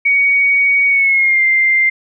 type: tone with pitch glide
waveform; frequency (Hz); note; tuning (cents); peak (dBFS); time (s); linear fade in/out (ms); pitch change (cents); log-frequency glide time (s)
sine; 2244 to 2094; C#7 to C7; +21 to +1; -9; 0.05-1.9; 10; -120; 0.88-1.43
effects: none